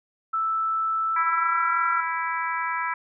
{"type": "tone with pitch glide", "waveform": "sine", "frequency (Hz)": [1318.5, 1362.6], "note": ["E6", "F6"], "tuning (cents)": [0, -43], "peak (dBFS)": -22, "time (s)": [0.33, 2.01], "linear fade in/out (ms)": 10, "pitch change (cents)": 57, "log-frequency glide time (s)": [1.07, 1.67]}
{"type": "harmonic tone", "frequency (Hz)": 329.6, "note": "E4", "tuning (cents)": 0, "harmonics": [3, 4, 5, 6, 7], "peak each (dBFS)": [-28, -30, -32, -34, -35], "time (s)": [1.16, 2.94], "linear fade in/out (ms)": 5}
{"effects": []}